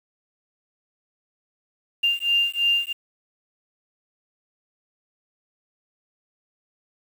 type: beating tone pair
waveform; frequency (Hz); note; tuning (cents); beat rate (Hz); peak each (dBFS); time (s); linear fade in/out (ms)
sine; 2794 / 2797; F7 / F7; 0 / +2; 3; -22; 2.03-2.93; 10
effects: 7-bit